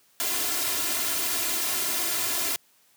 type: noise with comb filter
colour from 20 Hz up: white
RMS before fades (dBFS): -27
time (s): 0.2-2.56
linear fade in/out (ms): 0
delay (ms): 2.9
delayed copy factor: +0.85
effects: white hiss -62 dBFS RMS until 2.96 s + high-pass 100 Hz 12 dB/octave